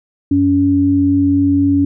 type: tone pair together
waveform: sine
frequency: 92.5 / 281.5 Hz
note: F#2 / C#4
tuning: 0 / +27 cents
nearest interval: octave + perfect fifth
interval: 1927 cents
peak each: -18 / -10 dBFS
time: 0.31-1.85 s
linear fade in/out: 5 ms
effects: none